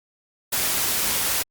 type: noise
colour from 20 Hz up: white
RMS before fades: -23 dBFS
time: 0.52-1.43 s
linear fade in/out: 10 ms
effects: Opus 48 kbps